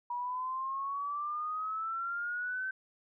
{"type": "exponential sweep", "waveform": "sine", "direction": "up", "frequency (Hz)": [961, 1544], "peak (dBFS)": -33, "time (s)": [0.1, 2.71], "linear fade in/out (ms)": 5, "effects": []}